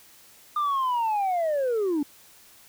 sine linear sweep, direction down, 1217 to 277.2 Hz, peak -20 dBFS, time 0.56-2.03 s, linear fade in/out 5 ms, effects tanh soft clip ceiling -21 dBFS + white hiss -53 dBFS RMS until 2.68 s

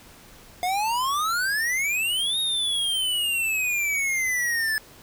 square exponential two-way sweep, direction up then down, 706 to 3765 to 1726 Hz, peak -23 dBFS, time 0.63-4.78 s, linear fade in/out 0 ms, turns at 2.39 s, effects pink hiss -49 dBFS RMS until 5.02 s

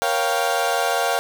30% pulse chord, G half-diminished seventh, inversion first, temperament equal with one note detuned, 471.3 / 554.4 / 698.5 / 784 Hz, Bb4 / Db5 / F5 / G5, +19 / 0 / 0 / 0 cents, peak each -24 / -23 / -20 / -22 dBFS, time 0.02-1.19 s, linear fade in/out 0 ms, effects none

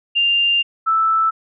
sine tone pair in turn, 2794 / 1318.6 Hz, F7 / E6, 0 / 0 cents, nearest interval octave + minor second, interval 1300 cents, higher first, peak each -13 dBFS, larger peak neither, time 0.15-0.63 / 0.86-1.31 s, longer first, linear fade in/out 20 ms, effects none

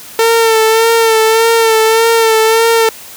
sawtooth tone with vibrato, 450 Hz, A4, 39 cents sharp, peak -3 dBFS, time 0.19-2.89 s, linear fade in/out 2 ms, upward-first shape sine, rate 1.7 Hz, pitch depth 36 cents each way, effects white hiss -32 dBFS RMS until 3.16 s + high-pass 60 Hz 12 dB/octave

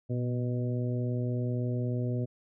harmonic tone with a mistuned harmonic, 123.47 Hz, B2, in tune, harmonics 1 / 2 / 3 / 4 / 5, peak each -29 / -35 / -39 / -41 / -43 dBFS, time 0.09-2.26 s, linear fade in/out 20 ms, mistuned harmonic 1, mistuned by -38 cents, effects none

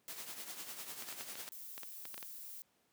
white noise with tremolo, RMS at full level -44 dBFS, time 0.08-1.49 s, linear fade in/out 0 ms, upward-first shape triangle, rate 10 Hz, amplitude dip 65%
clicks, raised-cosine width 0.2 ms, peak -29 dBFS, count 12, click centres 1.023 / 1.088 / 1.126 / 1.209 / 1.355 / 1.479 / 1.779 / 1.833 / 2.054 / 2.143 / 2.179 / 2.228 s
violet noise, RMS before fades -49 dBFS, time 1.52-2.62 s, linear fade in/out 0 ms
effects pink hiss -75 dBFS RMS until 2.92 s + high-pass 150 Hz 12 dB/octave

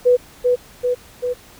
sine tone with echo, 493.9 Hz, B4, in tune, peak -9 dBFS, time 0.05-0.17 s, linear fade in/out 20 ms, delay 390 ms, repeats 3, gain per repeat -3 dB, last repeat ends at 1.34 s, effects pink hiss -45 dBFS RMS until 1.59 s

